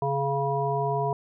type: harmonic tone with a mistuned harmonic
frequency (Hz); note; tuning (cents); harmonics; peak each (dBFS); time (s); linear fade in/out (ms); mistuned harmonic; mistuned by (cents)
138.59; C#3; 0; 1 / 3 / 5 / 7; -29 / -29 / -29 / -29; 0.02-1.13; 2; 3; +18
effects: none